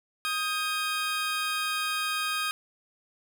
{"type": "tone pair together", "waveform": "20% pulse", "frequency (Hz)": [1248.8, 1600], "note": ["D#6", "G6"], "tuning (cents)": [6, 35], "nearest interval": "major third", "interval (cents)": 429, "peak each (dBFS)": [-24, -28], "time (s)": [0.25, 2.51], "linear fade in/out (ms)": 0, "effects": []}